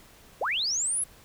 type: linear sweep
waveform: sine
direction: up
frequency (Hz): 400 to 11000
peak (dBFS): -25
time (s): 0.41-1.04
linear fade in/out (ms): 5
effects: pink hiss -54 dBFS RMS until 1.24 s